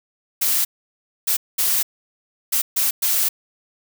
blue noise bursts at uneven times, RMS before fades -19 dBFS, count 6, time 0.41-0.65 / 1.27-1.37 / 1.58-1.83 / 2.52-2.62 / 2.76-2.91 / 3.02-3.29 s, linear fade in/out 10 ms, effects none

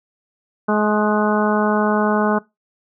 harmonic tone with a mistuned harmonic, 211.5 Hz, G#3, 32 cents sharp, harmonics 1 / 2 / 3 / 4 / 5 / 6 / 7, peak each -18 / -21 / -23 / -24 / -25 / -26 / -26 dBFS, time 0.68-2.39 s, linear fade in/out 10 ms, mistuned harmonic 6, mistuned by -28 cents, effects noise-tail reverb RT60 0.2 s tail -21 dB re dry

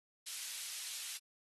pink high-pass noise, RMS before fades -44 dBFS, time 0.26-1.18 s, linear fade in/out 10 ms, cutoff 3400 Hz, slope 12 dB/octave, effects AAC 32 kbps

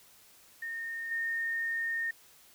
sine tone with level steps, 1834 Hz, A#6, 29 cents flat, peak -35 / -30 dBFS, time 0.62-2.11 s, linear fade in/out 5 ms, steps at 1.11 s, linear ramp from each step 5 ms, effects white hiss -59 dBFS RMS until 2.54 s

